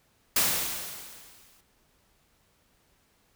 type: noise with exponential decay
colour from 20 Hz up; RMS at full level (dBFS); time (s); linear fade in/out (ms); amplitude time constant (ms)
white; -22; 0.36-1.61; 5; 270
effects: pink hiss -67 dBFS RMS until 3.35 s